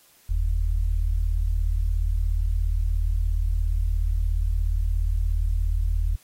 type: tone pair together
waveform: sine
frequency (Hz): 41.69 / 78.7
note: E1 / D#2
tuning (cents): +20 / +20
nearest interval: major seventh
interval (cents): 1100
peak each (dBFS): -21 / -26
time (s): 0.29-6.16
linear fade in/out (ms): 10
effects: white hiss -57 dBFS RMS until 6.23 s + AAC 48 kbps